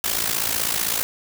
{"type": "noise with amplitude modulation", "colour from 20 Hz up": "white", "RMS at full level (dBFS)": -20, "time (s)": [0.04, 1.03], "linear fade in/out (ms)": 0, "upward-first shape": "sine", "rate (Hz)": 55.8, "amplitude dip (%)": 75, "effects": []}